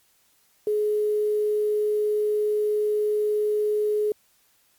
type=tone with quantisation; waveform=sine; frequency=421.6 Hz; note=G#4; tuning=26 cents sharp; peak=-20 dBFS; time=0.67-4.12 s; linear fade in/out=2 ms; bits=8; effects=white hiss -63 dBFS RMS until 4.78 s + MP3 96 kbps